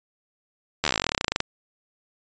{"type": "slowing click train", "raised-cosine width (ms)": 0.2, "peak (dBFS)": -4, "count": 24, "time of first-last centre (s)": [0.84, 1.404], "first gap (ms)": 12, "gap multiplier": 1.06, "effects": ["resampled to 16000 Hz"]}